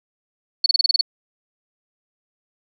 sine tone bursts, 4434 Hz, C#8, in tune, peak -11 dBFS, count 8, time 0.64-1.011 s, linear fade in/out 5 ms, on 21 ms, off 29 ms, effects 8-bit

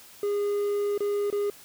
triangle tone with dropouts, 408.9 Hz, G#4, 27 cents flat, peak -22 dBFS, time 0.23-1.5 s, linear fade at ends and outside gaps 2 ms, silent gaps 0.978-1.005 / 1.302-1.326 s, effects white hiss -50 dBFS RMS until 1.64 s

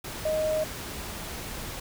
sine tone in noise, 622.3 Hz, D#5, in tune, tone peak -24 dBFS, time 0.25-0.64 s, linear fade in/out 5 ms, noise pink, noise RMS -37 dBFS, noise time 0.04-1.8 s, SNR +10 dB, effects none

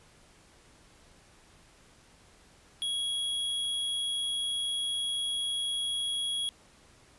square tone, 3322 Hz, G#7, in tune, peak -30 dBFS, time 2.82-6.49 s, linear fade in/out 0 ms, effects pink hiss -59 dBFS RMS until 7.18 s + resampled to 24000 Hz

